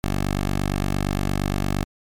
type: tone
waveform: 10% pulse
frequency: 48.66 Hz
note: G1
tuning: 12 cents flat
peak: -13 dBFS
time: 0.04-1.84 s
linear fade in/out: 0 ms
effects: MP3 96 kbps